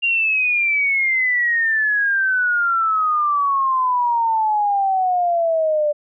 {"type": "exponential sweep", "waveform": "sine", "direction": "down", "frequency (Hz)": [2794, 587.3], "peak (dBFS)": -15, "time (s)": [0.02, 5.93], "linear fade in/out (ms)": 20, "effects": []}